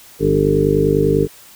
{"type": "harmonic tone with a mistuned harmonic", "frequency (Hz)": 50.1, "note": "G1", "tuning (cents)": 38, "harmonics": [1, 2, 3, 4, 5, 6, 7, 8, 9], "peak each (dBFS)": [-25, -25, -19, -25, -28, -20, -26, -17, -17], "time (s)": [0.19, 1.28], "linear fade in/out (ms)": 50, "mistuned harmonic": 6, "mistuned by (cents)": -23, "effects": ["white hiss -43 dBFS RMS until 1.55 s"]}